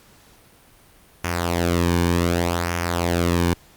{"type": "tone with flanger", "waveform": "sawtooth", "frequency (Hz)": 86.3, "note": "F2", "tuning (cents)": -20, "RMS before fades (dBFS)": -21, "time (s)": [1.24, 3.54], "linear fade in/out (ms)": 5, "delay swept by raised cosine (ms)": [0.24, 1.54], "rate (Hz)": 0.66, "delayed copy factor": -0.65, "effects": ["pink hiss -52 dBFS RMS until 3.76 s", "Opus 48 kbps"]}